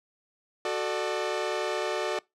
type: chord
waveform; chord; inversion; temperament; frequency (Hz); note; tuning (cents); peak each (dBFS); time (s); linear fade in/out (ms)
sawtooth; D major; first; equal with one note detuned; 370 / 440 / 597.9; F#4 / A4 / D5; 0 / 0 / +31; -28; 0.65-2.19; 2
effects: noise-tail reverb RT60 0.2 s tail -24 dB re dry + low-pass 6000 Hz 12 dB/octave